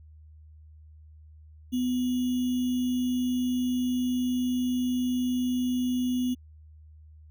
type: tone with sample-and-hold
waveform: sine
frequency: 250 Hz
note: B3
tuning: 21 cents sharp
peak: -24 dBFS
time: 1.72-6.35 s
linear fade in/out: 20 ms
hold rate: 3150 Hz
effects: added 77 Hz sine -48 dBFS peak until 7.3 s